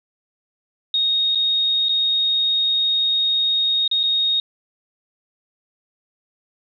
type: tone with dropouts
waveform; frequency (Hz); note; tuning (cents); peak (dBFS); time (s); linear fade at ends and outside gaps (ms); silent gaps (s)
sine; 3729; A#7; 0; -16; 0.94-4.4; 2; 1.349-1.355 / 1.886-1.892 / 3.878-3.913 / 4.032-4.036
effects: none